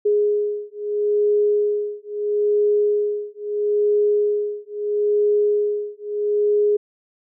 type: beating tone pair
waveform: sine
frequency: 415.3 / 416.06 Hz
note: G#4 / G#4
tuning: 0 / +3 cents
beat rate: 0.76 Hz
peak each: -20 dBFS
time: 0.05-6.77 s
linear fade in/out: 10 ms
effects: none